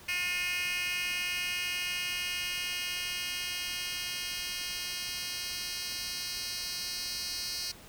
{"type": "tone with high-pass filter sweep", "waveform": "10% pulse", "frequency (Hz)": 357.8, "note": "F4", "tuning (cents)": 42, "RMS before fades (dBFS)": -35, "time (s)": [0.08, 7.72], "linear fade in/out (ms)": 10, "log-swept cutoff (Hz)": [2500, 4100], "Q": 3.9, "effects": ["pink hiss -52 dBFS RMS until 7.88 s"]}